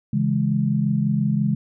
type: chord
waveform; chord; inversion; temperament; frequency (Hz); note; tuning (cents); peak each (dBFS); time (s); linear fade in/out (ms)
sine; C# minor; none; equal with one note detuned; 138.59 / 164.24 / 207.7; C#3 / E3 / G#3; 0 / -6 / 0; -22 / -24 / -21; 0.13-1.55; 5
effects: none